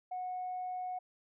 sine tone, 733 Hz, F#5, 16 cents flat, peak -35 dBFS, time 0.11-0.99 s, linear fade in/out 10 ms, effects tanh soft clip ceiling -32 dBFS

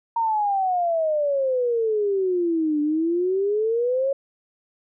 sine exponential two-way sweep, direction down then up, 933 to 293.7 to 556 Hz, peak -19 dBFS, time 0.16-4.13 s, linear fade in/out 5 ms, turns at 2.81 s, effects none

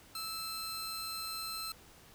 sawtooth tone pair together, 1314 / 4145 Hz, E6 / C8, -6 / -17 cents, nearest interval octave + minor sixth, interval 1989 cents, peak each -39 / -37 dBFS, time 0.15-1.72 s, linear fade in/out 2 ms, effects pink hiss -58 dBFS RMS until 2.14 s

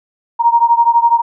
sine beating tone pair, 932.3 / 944.3 Hz, A#5 / A#5, 0 / +22 cents, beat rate 12 Hz, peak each -10 / -12 dBFS, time 0.39-1.22 s, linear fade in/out 20 ms, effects none

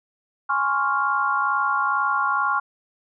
sine chord, Db major seventh, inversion second, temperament equal, 830.6 / 1046.5 / 1108.7 / 1396.9 Hz, Ab5 / C6 / Db6 / F6, 0 / 0 / 0 / 0 cents, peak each -27 / -28 / -23 / -23 dBFS, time 0.49-2.6 s, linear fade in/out 10 ms, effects none

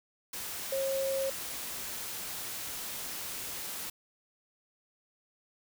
sine tone in noise, 540 Hz, C#5, 45 cents flat, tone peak -29 dBFS, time 0.72-1.3 s, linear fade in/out 5 ms, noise white, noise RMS -39 dBFS, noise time 0.33-3.9 s, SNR +7 dB, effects none

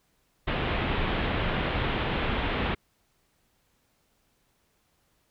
pink low-pass noise, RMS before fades -28 dBFS, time 0.47-2.75 s, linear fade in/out 10 ms, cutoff 3500 Hz, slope 48 dB/octave, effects pink hiss -70 dBFS RMS until 5.3 s

